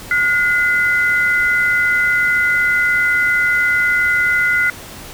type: tone pair together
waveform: sine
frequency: 1439.7 / 2036 Hz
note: F#6 / C7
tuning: -48 / -48 cents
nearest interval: tritone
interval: 600 cents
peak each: -15 dBFS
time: 0.11-4.7 s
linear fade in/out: 2 ms
effects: pink hiss -34 dBFS RMS until 5.13 s